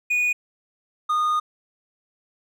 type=tone pair in turn; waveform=triangle; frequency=2463 / 1228.4 Hz; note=D#7 / D#6; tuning=-18 / -23 cents; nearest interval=octave; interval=1205 cents; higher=first; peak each=-17 / -17 dBFS; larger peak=neither; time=0.1-0.33 / 1.09-1.4 s; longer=second; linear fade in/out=10 ms; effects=none